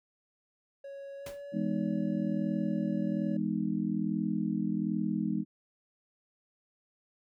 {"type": "tone with pitch glide", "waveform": "triangle", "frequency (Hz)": [554.4, 567.7], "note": ["C#5", "C#5"], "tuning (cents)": [0, 41], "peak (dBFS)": -39, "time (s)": [0.84, 3.37], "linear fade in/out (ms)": 5, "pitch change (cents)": 41, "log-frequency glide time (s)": [1.18, 1.32]}
{"type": "noise with exponential decay", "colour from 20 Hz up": "pink", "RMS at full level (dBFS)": -40, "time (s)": [1.26, 1.44], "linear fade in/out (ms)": 5, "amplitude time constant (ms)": 37}
{"type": "chord", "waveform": "sine", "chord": "E major seventh", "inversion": "none", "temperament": "just", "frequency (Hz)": [164.81, 206, 247.2, 309], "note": ["E3", "G#3", "B3", "D#4"], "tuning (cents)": [0, -14, 2, -12], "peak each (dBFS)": [-36, -31, -36, -35], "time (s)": [1.52, 5.45], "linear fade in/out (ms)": 50}
{"effects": []}